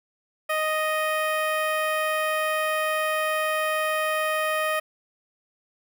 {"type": "tone with notch filter", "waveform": "15% pulse", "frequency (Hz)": 622.3, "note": "D#5", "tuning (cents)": 0, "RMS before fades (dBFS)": -25, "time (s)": [0.49, 4.8], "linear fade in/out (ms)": 10, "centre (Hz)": 6300, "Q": 1.1, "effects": []}